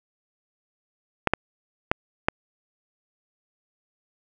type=clicks; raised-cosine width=0.5 ms; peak=-3 dBFS; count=4; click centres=1.273 / 1.336 / 1.915 / 2.285 s; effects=none